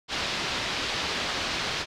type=low-pass noise; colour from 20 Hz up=white; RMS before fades=-30 dBFS; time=0.08-1.86 s; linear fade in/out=50 ms; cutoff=4700 Hz; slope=24 dB/octave; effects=none